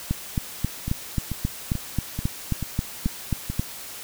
two click trains, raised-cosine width 5 ms, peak -15 / -10 dBFS, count 7 / 14, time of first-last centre 0.88-3.5 / 0.11-3.595 s, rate 2.29 / 3.73 Hz, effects white hiss -38 dBFS RMS until 4.03 s

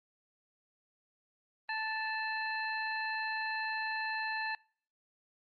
harmonic tone with a mistuned harmonic, 878 Hz, A5, 4 cents flat, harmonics 1 / 2 / 3 / 5, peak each -38 / -36 / -42 / -45 dBFS, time 1.69-4.55 s, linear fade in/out 2 ms, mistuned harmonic 5, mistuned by -110 cents, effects noise-tail reverb RT60 0.5 s tail -25 dB re dry + Opus 32 kbps

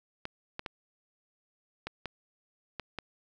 clicks, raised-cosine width 0.3 ms, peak -20 dBFS, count 7, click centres 0.254 / 0.594 / 0.662 / 1.87 / 2.057 / 2.797 / 2.987 s, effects none

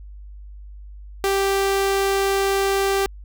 sawtooth tone, 392 Hz, G4, in tune, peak -14 dBFS, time 1.24-3.06 s, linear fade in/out 0 ms, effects added 50 Hz sine -36 dBFS peak until 3.24 s

